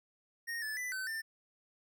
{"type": "tone with pitch steps", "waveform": "square", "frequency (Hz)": [1856, 1739, 1991, 1526, 1791], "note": ["A#6", "A6", "B6", "G6", "A6"], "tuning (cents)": [-8, -21, 14, -47, 30], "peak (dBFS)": -37, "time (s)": [0.47, 1.22], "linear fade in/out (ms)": 20, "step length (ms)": 150, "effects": []}